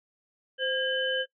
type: tone cluster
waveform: sine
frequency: 519 / 1624 / 3031 Hz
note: C5 / G#6 / F#7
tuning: -14 / -39 / +41 cents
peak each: -30 dBFS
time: 0.58-1.26 s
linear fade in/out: 50 ms
effects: noise-tail reverb RT60 0.1 s tail -19 dB re dry